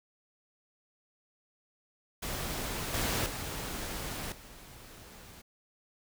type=noise with level steps; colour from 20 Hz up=pink; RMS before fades=-36 / -31 / -38 / -51 dBFS; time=2.22-5.42 s; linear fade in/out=10 ms; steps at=2.94 / 3.26 / 4.32 s; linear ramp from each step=2 ms; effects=none